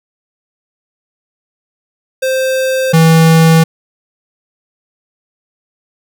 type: tone pair in turn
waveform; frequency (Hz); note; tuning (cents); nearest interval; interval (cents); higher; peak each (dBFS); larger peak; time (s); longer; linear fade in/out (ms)
square; 523.3 / 162.56; C5 / E3; 0 / -24; octave + minor sixth; 2024; first; -12 / -5; second; 2.22-2.93 / 2.93-3.64; neither; 10
effects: none